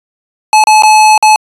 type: tone with dropouts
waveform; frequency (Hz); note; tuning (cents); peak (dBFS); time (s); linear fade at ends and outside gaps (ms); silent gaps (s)
square; 860; A5; -40; -3; 0.53-1.36; 1; 0.639-0.671 / 0.823-0.834 / 1.178-1.226
effects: resampled to 24000 Hz